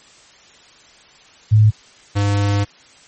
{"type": "tone pair in turn", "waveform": ["sine", "square"], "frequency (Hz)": [107.4, 101.31], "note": ["A2", "G#2"], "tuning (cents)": [-41, -42], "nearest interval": "minor second", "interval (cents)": 101, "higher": "first", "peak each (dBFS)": [-7, -15], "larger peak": "first", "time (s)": [[1.51, 1.71], [2.15, 2.65]], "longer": "second", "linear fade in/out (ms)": 20, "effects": ["white hiss -47 dBFS RMS until 3.07 s", "MP3 32 kbps"]}